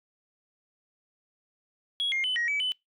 sine tone with pitch steps, 3327 / 2125 / 3019 / 1890 / 2291 / 3014 Hz, G#7 / C7 / F#7 / A#6 / D7 / F#7, +2 / +26 / +34 / +23 / -44 / +31 cents, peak -24 dBFS, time 2-2.72 s, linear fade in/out 0 ms, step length 120 ms, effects noise-tail reverb RT60 0.2 s tail -26 dB re dry + tanh soft clip ceiling -22 dBFS

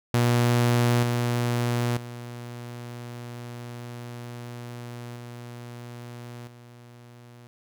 sawtooth tone with level steps, 120.3 Hz, B2, 45 cents flat, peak -15 / -19 / -32 / -34 / -42 dBFS, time 0.14-7.47 s, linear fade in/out 0 ms, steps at 1.03 / 1.97 / 5.16 / 6.47 s, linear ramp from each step 2 ms, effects none

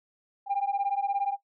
sine beating tone pair, 790 / 807 Hz, G5 / G#5, +13 / -50 cents, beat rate 17 Hz, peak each -27 dBFS, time 0.46-1.37 s, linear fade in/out 50 ms, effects noise-tail reverb RT60 0.1 s tail -17 dB re dry + tanh soft clip ceiling -21 dBFS

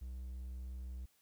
triangle tone, 63 Hz, B1, 35 cents sharp, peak -40 dBFS, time 0.01-1.06 s, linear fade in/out 10 ms, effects white hiss -73 dBFS RMS until 1.21 s

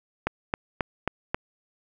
click train, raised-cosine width 0.5 ms, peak -9 dBFS, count 5, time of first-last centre 0.27-1.345 s, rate 3.72 Hz, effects none

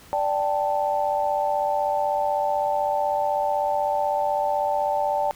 sine chord, D suspended fourth, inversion none, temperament equal, 587.3 / 784 / 880 Hz, D5 / G5 / A5, 0 / 0 / 0 cents, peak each -25 dBFS, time 0.13-5.31 s, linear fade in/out 0 ms, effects pink hiss -49 dBFS RMS until 5.35 s

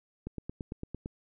click train, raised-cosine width 3 ms, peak -24 dBFS, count 8, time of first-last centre 0.27-1.059 s, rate 8.87 Hz, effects none

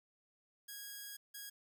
5% pulse tone bursts at uneven times, 1647 Hz, G#6, 15 cents flat, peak -35 dBFS, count 2, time 0.68-1.17 / 1.34-1.5 s, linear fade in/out 10 ms, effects none

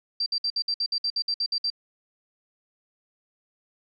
sine tone bursts, 4699 Hz, D8, in tune, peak -23 dBFS, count 13, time 0.2-1.702 s, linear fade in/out 5 ms, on 62 ms, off 58 ms, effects none

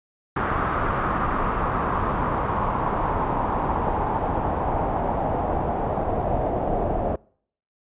pink noise with low-pass filter sweep, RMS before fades -24 dBFS, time 0.36-7.16 s, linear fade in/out 5 ms, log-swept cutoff 1300 to 660 Hz, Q 3.2, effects noise-tail reverb RT60 0.6 s tail -26 dB re dry + resampled to 8000 Hz

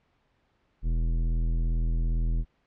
sine tone with tanh clipping, 41.2 Hz, E1, in tune, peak -25 dBFS, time 0.82-2.45 s, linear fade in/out 50 ms, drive 13 dB, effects pink hiss -70 dBFS RMS until 2.66 s + low-pass 3000 Hz 12 dB/octave

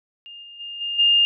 sine tone with level steps, 2818 Hz, F7, 15 cents sharp, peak -37 / -39 / -31 / -24 / -13 dBFS, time 0.26-1.25 s, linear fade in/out 0 ms, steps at 0.42 / 0.59 / 0.8 / 0.98 s, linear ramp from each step 20 ms, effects none

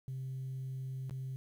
sine tone with dropouts, 131.6 Hz, C3, 10 cents sharp, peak -36 dBFS, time 0.08-1.36 s, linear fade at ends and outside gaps 0 ms, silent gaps 1.096-1.109 s, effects tanh soft clip ceiling -35 dBFS + 11-bit

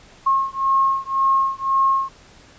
sine beating tone pair, 1079 / 1080.9 Hz, C#6 / C#6, -47 / -44 cents, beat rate 1.9 Hz, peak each -19 dBFS, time 0.26-2.09 s, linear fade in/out 10 ms, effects pink hiss -48 dBFS RMS until 2.58 s + resampled to 16000 Hz

